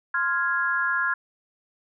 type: chord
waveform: sine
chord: F minor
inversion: second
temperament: equal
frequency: 1046.5 / 1396.9 / 1661.2 Hz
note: C6 / F6 / Ab6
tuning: 0 / 0 / 0 cents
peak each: -29 / -25 / -25 dBFS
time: 0.14-1.14 s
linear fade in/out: 5 ms
effects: none